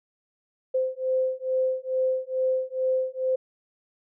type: beating tone pair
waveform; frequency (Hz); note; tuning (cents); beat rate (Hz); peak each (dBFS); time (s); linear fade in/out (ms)
sine; 517 / 519.3; C5 / C5; -21 / -13; 2.3; -26; 0.74-3.36; 10
effects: none